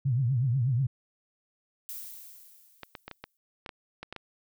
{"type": "tone with vibrato", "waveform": "sine", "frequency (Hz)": 126.5, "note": "B2", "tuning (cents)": 42, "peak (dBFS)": -23, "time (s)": [0.05, 0.87], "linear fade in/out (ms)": 10, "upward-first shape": "triangle", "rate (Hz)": 8.2, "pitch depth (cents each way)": 210}
{"type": "noise with exponential decay", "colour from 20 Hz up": "violet", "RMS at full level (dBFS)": -38, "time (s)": [1.89, 3.37], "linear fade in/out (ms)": 0, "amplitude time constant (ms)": 320}
{"type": "clicks", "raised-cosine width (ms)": 0.3, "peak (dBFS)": -23, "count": 10, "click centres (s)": [2.833, 2.952, 3.08, 3.113, 3.24, 3.662, 3.692, 4.03, 4.126, 4.163]}
{"effects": []}